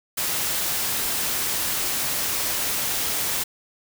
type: noise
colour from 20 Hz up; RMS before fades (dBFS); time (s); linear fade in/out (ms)
white; -25; 0.17-3.44; 10
effects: none